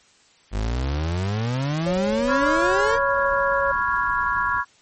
35% pulse exponential sweep, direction up, 48.93 to 479.6 Hz, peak -20 dBFS, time 0.51-2.99 s, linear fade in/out 50 ms
brown noise, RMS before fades -39 dBFS, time 1.83-4.63 s, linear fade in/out 50 ms
sine tone with pitch glide, 550 to 555.1 Hz, C#5 to C#5, -14 to +2 cents, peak -22 dBFS, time 1.86-3.72 s, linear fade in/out 10 ms, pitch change +16 cents, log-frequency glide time 2.04-2.18 s
sine chord, C# dominant seventh, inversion third, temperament equal, 987.8 / 1108.7 / 1396.9 / 1661.2 Hz, B5 / C#6 / E#6 / G#6, 0 / 0 / 0 / 0 cents, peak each -25 dBFS, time 2.27-4.65 s, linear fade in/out 50 ms
effects white hiss -56 dBFS RMS until 4.81 s + MP3 32 kbps

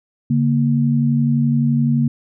sine tone pair together, 142 / 233.7 Hz, C#3 / A#3, +42 / +5 cents, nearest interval major sixth, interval 863 cents, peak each -16 dBFS, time 0.3-2.08 s, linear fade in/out 5 ms, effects none

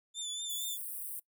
25% pulse tone with vibrato, 3520 Hz, A7, in tune, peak -32 dBFS, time 0.14-0.78 s, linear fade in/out 50 ms, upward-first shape sine, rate 4.3 Hz, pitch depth 39 cents each way
white high-pass noise, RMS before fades -41 dBFS, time 0.49-1.2 s, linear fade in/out 10 ms, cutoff 8400 Hz, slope 96 dB/octave
effects noise-tail reverb RT60 0.1 s tail -21 dB re dry

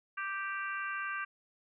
harmonic tone, 392 Hz, G4, in tune, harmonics 3 / 4 / 5 / 6 / 7, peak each -39 / -37 / -47 / -46 / -46 dBFS, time 0.17-1.25 s, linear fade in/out 10 ms, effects none

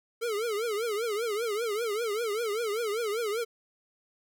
square tone with vibrato, 440 Hz, A4, in tune, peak -29 dBFS, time 0.21-3.45 s, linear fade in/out 20 ms, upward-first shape triangle, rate 5.1 Hz, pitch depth 180 cents each way, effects none

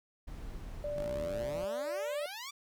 brown noise, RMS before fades -44 dBFS, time 0.27-1.65 s, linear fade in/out 10 ms
sine tone, 587.3 Hz, D5, in tune, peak -34 dBFS, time 0.84-2.26 s, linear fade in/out 2 ms
10% pulse exponential sweep, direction up, 45.22 to 1190 Hz, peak -33 dBFS, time 0.96-2.51 s, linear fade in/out 10 ms
effects none

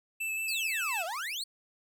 square tone with vibrato, 2630 Hz, E7, 5 cents flat, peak -32 dBFS, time 0.2-1.03 s, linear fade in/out 10 ms, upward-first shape square, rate 5.8 Hz, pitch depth 13 cents each way
35% pulse exponential two-way sweep, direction down then up, 5020 to 632 to 4608 Hz, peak -32 dBFS, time 0.48-1.44 s, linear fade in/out 5 ms, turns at 1.05 s
effects none

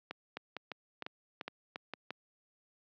two click trains, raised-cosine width 0.3 ms, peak -23 / -23 dBFS, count 5 / 6, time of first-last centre 0.11-1.936 / 0.37-2.106 s, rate 2.19 / 2.88 Hz, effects high-pass 200 Hz 12 dB/octave + low-pass 5000 Hz 12 dB/octave

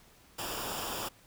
pink noise with comb filter, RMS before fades -37 dBFS, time 0.38-1.09 s, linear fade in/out 10 ms, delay 0.48 ms, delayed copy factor -0.7, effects pink hiss -60 dBFS RMS until 1.26 s

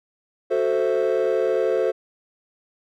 triangle chord, F# half-diminished seventh, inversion none, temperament equal, 370 / 440 / 523.3 / 659.3 Hz, F#4 / A4 / C5 / E5, 0 / 0 / 0 / 0 cents, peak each -22 / -20 / -20 / -26 dBFS, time 0.5-1.92 s, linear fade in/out 20 ms, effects tanh soft clip ceiling -11 dBFS

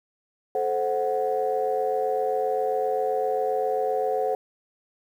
sine chord, F# diminished, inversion first, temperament equal with one note detuned, 435.7 / 523.3 / 740 Hz, A4 / C5 / F#5, -17 / 0 / 0 cents, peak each -26 dBFS, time 0.55-4.35 s, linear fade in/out 2 ms, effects tanh soft clip ceiling -14 dBFS + 9-bit

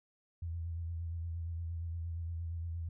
sine tone with vibrato, 83.7 Hz, E2, 27 cents sharp, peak -36 dBFS, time 0.42-2.89 s, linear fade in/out 5 ms, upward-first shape sine, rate 8.6 Hz, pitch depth 40 cents each way, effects none

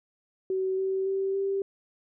sine tone with pitch steps, 378.1 / 382.7 / 387.4 / 392.1 Hz, F#4 / G4 / G4 / G4, +38 / -42 / -20 / 0 cents, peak -25 dBFS, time 0.5-1.62 s, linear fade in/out 2 ms, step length 280 ms, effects none

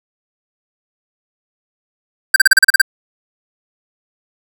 square tone bursts, 1570 Hz, G6, 2 cents sharp, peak -4 dBFS, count 9, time 2.34-2.817 s, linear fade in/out 5 ms, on 21 ms, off 36 ms, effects none

